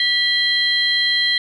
sine tone cluster, 1957 / 3224 / 4091 Hz, B6 / G7 / C8, -16 / +48 / -40 cents, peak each -19 dBFS, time 0-1.38 s, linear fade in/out 2 ms, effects tanh soft clip ceiling -5 dBFS

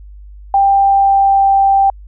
sine tone with pitch glide, 790 to 785 Hz, G5 to G5, +13 to +2 cents, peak -7 dBFS, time 0.54-1.9 s, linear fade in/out 2 ms, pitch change -11 cents, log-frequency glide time 0.74-1.51 s, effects added 50 Hz sine -32 dBFS peak until 2.07 s

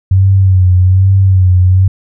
sine tone with vibrato, 93.8 Hz, F#2, 24 cents sharp, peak -4 dBFS, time 0.11-1.88 s, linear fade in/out 5 ms, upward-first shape sine, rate 1.2 Hz, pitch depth 56 cents each way, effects none

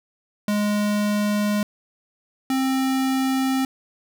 square tone pair in turn, 207.7 / 264.2 Hz, G#3 / C4, 0 / +17 cents, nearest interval major third, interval 417 cents, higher second, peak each -20 dBFS, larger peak neither, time 0.48-1.63 / 2.5-3.65 s, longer neither, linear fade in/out 2 ms, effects none

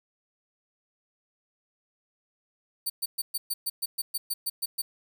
5% pulse tone bursts, 4568 Hz, D8, 49 cents flat, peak -20 dBFS, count 13, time 2.86-4.82 s, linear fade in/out 10 ms, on 40 ms, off 120 ms, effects 9-bit

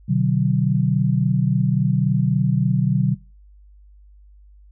sine tone cluster, 127.2 / 150.8 / 188 Hz, C3 / D3 / F#3, -48 / +46 / +28 cents, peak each -20 dBFS, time 0.08-3.15 s, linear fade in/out 20 ms, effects noise-tail reverb RT60 0.3 s tail -20 dB re dry + added 50 Hz sine -45 dBFS peak until 4.71 s

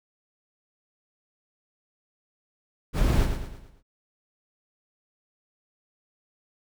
brown noise with echo, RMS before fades -21 dBFS, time 2.93-3.28 s, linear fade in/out 50 ms, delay 110 ms, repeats 5, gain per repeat -7 dB, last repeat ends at 3.83 s, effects none

